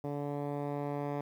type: tone with low-pass filter sweep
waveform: 10% pulse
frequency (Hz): 144.2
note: D3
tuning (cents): -31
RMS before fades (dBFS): -36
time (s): 0.04-1.21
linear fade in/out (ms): 2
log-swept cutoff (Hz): 680 to 1300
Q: 0.73
effects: 10-bit